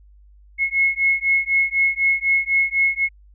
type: beating tone pair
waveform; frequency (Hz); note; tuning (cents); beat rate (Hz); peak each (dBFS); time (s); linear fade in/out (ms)
sine; 2174 / 2178; C#7 / C#7; -34 / -31; 4; -19; 0.58-3.09; 50
effects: added 50 Hz sine -46 dBFS peak until 3.34 s